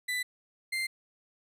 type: tone pair in turn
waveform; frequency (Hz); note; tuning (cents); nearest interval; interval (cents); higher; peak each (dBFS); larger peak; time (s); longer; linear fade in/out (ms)
35% pulse; 1991 / 2091; B6 / C7; +14 / -2; minor second; 84; second; -28; neither; 0.08-0.23 / 0.72-0.87; neither; 10
effects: resampled to 32000 Hz